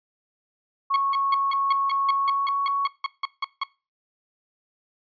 sine tone with pitch glide, 1102 to 1114.8 Hz, C#6 to C#6, -11 to +9 cents, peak -21 dBFS, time 0.9-2.88 s, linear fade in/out 10 ms, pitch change +20 cents, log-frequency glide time 2.14-2.59 s
sawtooth tone bursts, 1098 Hz, C#6, 17 cents flat, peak -19 dBFS, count 15, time 0.94-3.635 s, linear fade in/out 2 ms, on 21 ms, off 170 ms
effects noise-tail reverb RT60 0.3 s tail -21 dB re dry + resampled to 11025 Hz

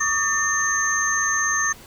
sine tone cluster, 1136 / 1232 / 1801 / 6320 Hz, C#6 / D#6 / A6 / G8, +42 / -17 / +40 / +13 cents, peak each -27 / -30 / -22 / -23 dBFS, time 0-1.73 s, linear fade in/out 10 ms, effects pink hiss -45 dBFS RMS until 1.86 s

